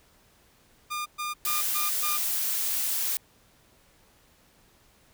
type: tone bursts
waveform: sawtooth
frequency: 1209 Hz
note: D6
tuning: 50 cents sharp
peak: -26 dBFS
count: 5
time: 0.9-2.18 s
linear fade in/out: 20 ms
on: 160 ms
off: 120 ms
type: noise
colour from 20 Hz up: blue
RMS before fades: -28 dBFS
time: 1.45-3.17 s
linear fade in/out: 0 ms
effects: pink hiss -61 dBFS RMS until 5.13 s